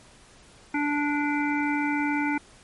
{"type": "harmonic tone", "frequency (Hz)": 292.3, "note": "D4", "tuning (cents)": -8, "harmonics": [1, 3, 5, 7, 8], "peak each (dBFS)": [-25, -30, -32, -33, -34], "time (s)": [0.74, 2.38], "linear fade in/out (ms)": 5, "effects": ["pink hiss -53 dBFS RMS until 2.63 s", "MP3 48 kbps"]}